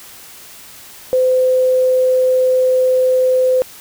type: tone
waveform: sine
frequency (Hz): 512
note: C5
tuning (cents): -38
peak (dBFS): -10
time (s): 1.13-3.62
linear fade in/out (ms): 0
effects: white hiss -38 dBFS RMS until 3.8 s